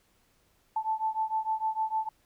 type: beating tone pair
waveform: sine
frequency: 875 / 881.6 Hz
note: A5 / A5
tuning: -10 / +3 cents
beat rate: 6.6 Hz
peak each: -30 / -31 dBFS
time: 0.76-2.09 s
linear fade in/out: 5 ms
effects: pink hiss -68 dBFS RMS until 2.25 s